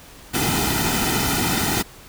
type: noise with comb filter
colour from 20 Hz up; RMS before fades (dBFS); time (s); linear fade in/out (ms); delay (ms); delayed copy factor
pink; -21; 0.33-1.83; 20; 1.8; -0.75
effects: pink hiss -44 dBFS RMS until 2.08 s